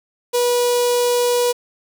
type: tone with notch filter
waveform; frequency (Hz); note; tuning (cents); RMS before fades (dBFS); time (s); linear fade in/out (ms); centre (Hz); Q
sawtooth; 486.3; B4; -27; -17; 0.33-1.53; 20; 1700; 0.66
effects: 7-bit